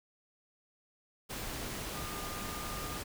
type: tone in noise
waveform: sine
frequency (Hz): 1211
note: D#6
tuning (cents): -47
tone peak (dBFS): -45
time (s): 1.94-2.99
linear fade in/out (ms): 20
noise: pink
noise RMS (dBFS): -40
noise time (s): 1.29-3.04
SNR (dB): -8
effects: none